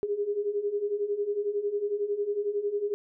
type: beating tone pair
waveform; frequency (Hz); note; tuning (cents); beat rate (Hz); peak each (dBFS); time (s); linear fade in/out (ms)
sine; 402.5 / 413.5; G4 / G#4; +46 / -8; 11; -32 / -28; 0.03-2.94; 0
effects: none